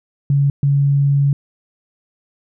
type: tone bursts at uneven times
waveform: sine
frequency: 140.7 Hz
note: C#3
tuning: 26 cents sharp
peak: -11 dBFS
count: 2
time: 0.3-0.5 / 0.63-1.33 s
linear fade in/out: 2 ms
effects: none